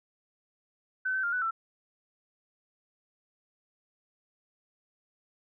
sine tone with pitch steps, 1520 / 1536 / 1400 / 1489 / 1337 Hz, F#6 / G6 / F6 / F#6 / E6, +46 / -36 / +4 / +11 / +24 cents, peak -27 dBFS, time 1.05-1.51 s, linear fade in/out 10 ms, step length 92 ms, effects none

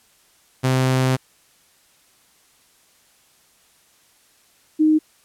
sawtooth / sine tone pair in turn, 130 / 310.2 Hz, C3 / D#4, -11 / -5 cents, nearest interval octave + minor third, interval 1506 cents, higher second, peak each -12 dBFS, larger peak neither, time 0.63-1.17 / 4.79-4.99 s, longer first, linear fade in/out 20 ms, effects white hiss -57 dBFS RMS until 5.24 s + low-pass 12000 Hz 12 dB/octave

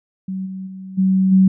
sine tone with level steps, 189.4 Hz, F#3, 41 cents sharp, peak -22 / -26 / -30 / -12 / -8 dBFS, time 0.28-1.48 s, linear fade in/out 5 ms, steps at 0.45 / 0.66 / 0.97 / 1.31 s, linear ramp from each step 20 ms, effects none

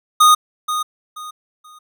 square tone with echo, 1236 Hz, D#6, 12 cents flat, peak -8 dBFS, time 0.2-0.35 s, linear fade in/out 10 ms, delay 480 ms, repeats 3, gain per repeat -11 dB, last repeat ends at 1.79 s, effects none

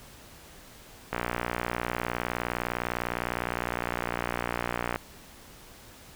click train, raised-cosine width 0.5 ms, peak -13 dBFS, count 230, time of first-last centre 1.13-4.959 s, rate 59.8 Hz, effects pink hiss -50 dBFS RMS until 6.15 s

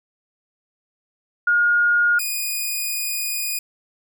sine / 5% pulse tone pair in turn, 1428 / 2469 Hz, F6 / D#7, +38 / -14 cents, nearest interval major sixth, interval 948 cents, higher second, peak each -14 / -13 dBFS, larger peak second, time 1.47-2.19 / 2.19-3.59 s, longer second, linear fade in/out 5 ms, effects none

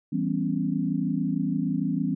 sine chord, C# half-diminished seventh, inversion first, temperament equal with one note detuned, 164.81 / 196 / 250.8 / 277.2 Hz, E3 / G3 / B3 / C#4, 0 / 0 / +27 / 0 cents, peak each -29 dBFS, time 0.12-2.15 s, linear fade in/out 10 ms, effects none

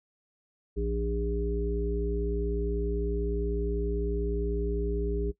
harmonic tone with a mistuned harmonic, 58 Hz, A#1, 8 cents flat, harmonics 1 / 3 / 5 / 7, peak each -29 / -37 / -38 / -32 dBFS, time 0.76-5.32 s, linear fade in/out 20 ms, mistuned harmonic 5, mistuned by +30 cents, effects noise-tail reverb RT60 0.1 s tail -19 dB re dry

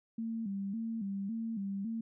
sine tone with vibrato, 211.3 Hz, G#3, 30 cents sharp, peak -34 dBFS, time 0.18-2.01 s, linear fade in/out 5 ms, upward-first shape square, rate 1.8 Hz, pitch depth 120 cents each way, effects none

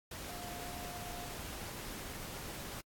sine tone in noise, 708 Hz, F5, 23 cents sharp, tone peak -48 dBFS, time 0.29-1.33 s, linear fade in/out 5 ms, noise pink, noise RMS -45 dBFS, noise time 0.11-2.81 s, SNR -6 dB, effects AAC 64 kbps

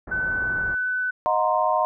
pink low-pass noise, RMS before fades -36 dBFS, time 0.07-0.75 s, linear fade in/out 5 ms, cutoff 1700 Hz, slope 48 dB/octave
sine tone with pitch glide, 1511 to 1501.4 Hz, F#6 to F#6, +36 to +25 cents, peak -22 dBFS, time 0.11-1.11 s, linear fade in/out 10 ms, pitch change -11 cents, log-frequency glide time 0.24-0.73 s
sine chord, C half-diminished seventh, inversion first, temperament equal with one note detuned, 622.3 / 726 / 932.3 / 1046.5 Hz, Eb5 / Gb5 / Bb5 / C6, 0 / -33 / 0 / 0 cents, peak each -24 dBFS, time 1.26-1.85 s, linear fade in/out 0 ms
effects none

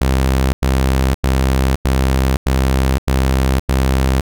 sawtooth tone bursts, 65.9 Hz, C2, 13 cents sharp, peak -8 dBFS, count 7, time 0.01-4.208 s, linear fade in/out 0 ms, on 520 ms, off 93 ms, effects none

